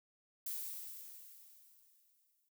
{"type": "noise with exponential decay", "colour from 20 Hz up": "violet", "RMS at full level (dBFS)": -40, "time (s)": [0.46, 2.49], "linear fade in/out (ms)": 5, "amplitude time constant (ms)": 440, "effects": ["noise-tail reverb RT60 0.1 s tail -20 dB re dry"]}